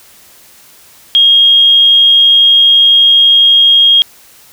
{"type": "tone", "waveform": "sine", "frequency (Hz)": 3254, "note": "G#7", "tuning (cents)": -36, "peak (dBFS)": -3, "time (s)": [1.15, 4.02], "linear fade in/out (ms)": 0, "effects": ["white hiss -41 dBFS RMS until 4.52 s"]}